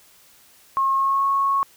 sine tone with pitch glide, 1080 to 1100.1 Hz, C#6 to C#6, -45 to -14 cents, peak -17 dBFS, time 0.77-1.63 s, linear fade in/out 0 ms, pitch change +31 cents, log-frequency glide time 0.94-1.25 s, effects white hiss -53 dBFS RMS until 1.76 s

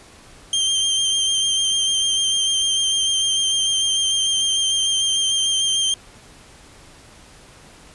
sawtooth tone with vibrato, 3165 Hz, G7, 16 cents sharp, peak -14 dBFS, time 0.53-5.94 s, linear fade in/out 2 ms, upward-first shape triangle, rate 6.7 Hz, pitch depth 25 cents each way, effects pink hiss -46 dBFS RMS until 7.94 s + resampled to 24000 Hz

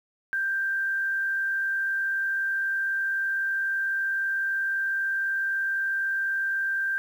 sine tone with frequency modulation, 1577 Hz, G6, 10 cents sharp, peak -24 dBFS, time 0.33-6.98 s, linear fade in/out 0 ms, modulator 51.9 Hz, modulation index 0.37, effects 9-bit

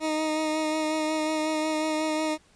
20% pulse tone with vibrato, 311.1 Hz, D#4, in tune, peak -20 dBFS, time 0-2.38 s, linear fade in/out 50 ms, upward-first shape sine, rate 5.5 Hz, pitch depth 19 cents each way, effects pink hiss -60 dBFS RMS until 2.55 s + resampled to 22050 Hz

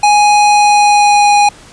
square tone with pitch glide, 830.6 to 823 Hz, G#5 to G#5, 0 to -16 cents, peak -6 dBFS, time 0.03-1.49 s, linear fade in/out 5 ms, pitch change -16 cents, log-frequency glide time 0.47-1.31 s, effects pink hiss -38 dBFS RMS until 1.72 s + resampled to 22050 Hz

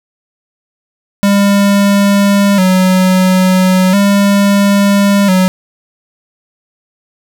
square tone with vibrato, 192.9 Hz, G3, 28 cents flat, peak -7 dBFS, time 1.23-5.48 s, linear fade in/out 0 ms, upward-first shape square, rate 0.37 Hz, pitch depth 67 cents each way, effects none

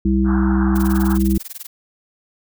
harmonic tone, 65.41 Hz, C2, in tune, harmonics 1 / 3 / 5, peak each -18 / -16 / -20 dBFS, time 0.05-1.38 s, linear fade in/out 5 ms
white band-pass noise, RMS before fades -30 dBFS, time 0.24-1.19 s, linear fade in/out 50 ms, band 700 to 1600 Hz, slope 96 dB/octave
blue noise with tremolo, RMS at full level -30 dBFS, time 0.75-1.67 s, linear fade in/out 10 ms, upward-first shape sine, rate 20 Hz, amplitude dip 100%
effects none

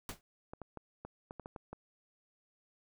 pink noise with exponential decay, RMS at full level -37 dBFS, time 0.09-0.21 s, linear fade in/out 1 ms, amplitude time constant 25 ms
clicks, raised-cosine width 1 ms, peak -30 dBFS, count 9, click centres 0.535 / 0.617 / 0.773 / 1.05 / 1.309 / 1.397 / 1.459 / 1.562 / 1.73 s
effects none

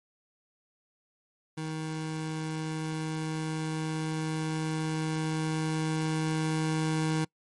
25% pulse tone with level ramp, 157.6 Hz, D#3, 23 cents sharp, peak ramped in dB -29 to -22 dBFS, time 1.57-7.25 s, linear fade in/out 10 ms, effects noise-tail reverb RT60 0.1 s tail -24 dB re dry + MP3 48 kbps

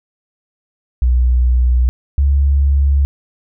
sine tone pair in turn, 61.74 / 69.82 Hz, B1 / C#2, 0 / +13 cents, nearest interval major second, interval 213 cents, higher second, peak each -9 dBFS, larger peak neither, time 1.02-1.89 / 2.18-3.05 s, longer neither, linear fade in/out 0 ms, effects none

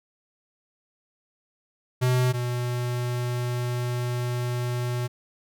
square tone pair in turn, 126.1 / 122.51 Hz, B2 / B2, +36 / -14 cents, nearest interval minor second, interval 50 cents, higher first, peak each -20 / -26 dBFS, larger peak first, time 2.01-2.33 / 2.33-5.08 s, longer second, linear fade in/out 20 ms, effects none

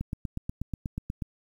click train, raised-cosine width 5 ms, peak -19 dBFS, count 11, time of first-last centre 0.01-1.222 s, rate 8.25 Hz, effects 9-bit

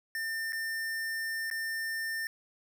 square tone with dropouts, 1800 Hz, A6, 39 cents sharp, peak -33 dBFS, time 0.15-2.27 s, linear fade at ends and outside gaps 1 ms, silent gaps 0.523-0.53 / 1.501-1.512 s, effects none

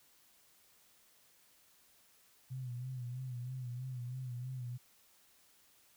sine tone with vibrato, 125.8 Hz, B2, 32 cents sharp, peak -39 dBFS, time 2.5-4.78 s, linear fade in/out 20 ms, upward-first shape sine, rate 3.1 Hz, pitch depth 67 cents each way, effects white hiss -67 dBFS RMS until 5.96 s

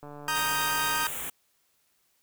click train, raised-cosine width 1 ms, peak -30 dBFS, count 148, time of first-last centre 0.03-1.037 s, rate 146 Hz
sawtooth chord, Eb major, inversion second, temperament equal, 932.3 / 1244.5 / 1568 Hz, Bb5 / Eb6 / G6, 0 / 0 / 0 cents, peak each -27 dBFS, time 0.28-1.07 s, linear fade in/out 2 ms
white band-stop noise, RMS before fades -35 dBFS, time 0.35-1.3 s, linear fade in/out 5 ms, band 3400 to 6800 Hz, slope 48 dB/octave
effects white hiss -70 dBFS RMS until 2.22 s

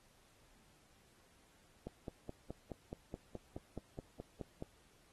click train, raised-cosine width 2 ms, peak -30 dBFS, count 14, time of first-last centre 1.87-4.624 s, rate 4.72 Hz, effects pink hiss -69 dBFS RMS until 5.12 s + AAC 32 kbps

